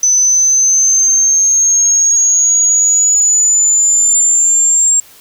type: exponential sweep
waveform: sine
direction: up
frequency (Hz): 6030 to 7459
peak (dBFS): -7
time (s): 0.03-5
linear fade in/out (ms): 2
effects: white hiss -41 dBFS RMS until 5.2 s